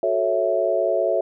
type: chord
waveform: sine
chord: F# minor seventh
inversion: none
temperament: equal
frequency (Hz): 370 / 440 / 554.4 / 659.3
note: F#4 / A4 / C#5 / E5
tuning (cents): 0 / 0 / 0 / 0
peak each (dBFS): -26 / -26 / -23 / -21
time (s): 0.03-1.21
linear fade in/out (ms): 2
effects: none